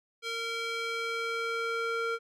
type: tone with band-pass filter sweep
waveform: square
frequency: 460 Hz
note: A#4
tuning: 23 cents flat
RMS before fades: -33 dBFS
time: 0.22-2.19 s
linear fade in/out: 50 ms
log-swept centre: 3100 to 1300 Hz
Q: 1.1
effects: none